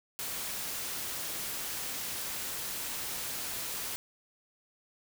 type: noise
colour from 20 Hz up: white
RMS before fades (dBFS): -37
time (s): 0.19-3.96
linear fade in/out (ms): 0
effects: none